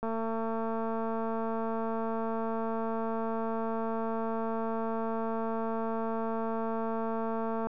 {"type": "click train", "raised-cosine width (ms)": 1, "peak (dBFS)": -21, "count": 1720, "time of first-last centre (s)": [0.03, 7.67], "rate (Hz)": 225, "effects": []}